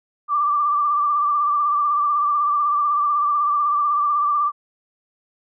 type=tone with vibrato; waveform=sine; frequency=1174.7 Hz; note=D6; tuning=in tune; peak=-16 dBFS; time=0.28-4.52 s; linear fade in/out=50 ms; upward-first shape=sine; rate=16 Hz; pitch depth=40 cents each way; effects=none